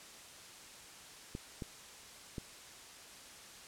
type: clicks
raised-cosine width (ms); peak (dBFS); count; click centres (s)
3; -27; 3; 1.351 / 1.622 / 2.382
effects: white hiss -53 dBFS RMS until 3.67 s + low-pass 9000 Hz 12 dB/octave